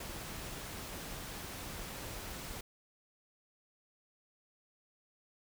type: noise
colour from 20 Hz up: pink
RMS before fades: -44 dBFS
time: 0-2.61 s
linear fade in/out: 5 ms
effects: none